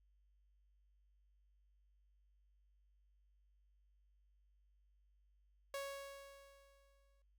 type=tone with exponential decay; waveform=sawtooth; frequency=554.4 Hz; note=C#5; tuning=in tune; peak=-37 dBFS; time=5.74-7.22 s; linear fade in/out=2 ms; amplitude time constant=320 ms; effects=noise-tail reverb RT60 0.2 s tail -26 dB re dry + added 50 Hz sine -70 dBFS peak until 7.38 s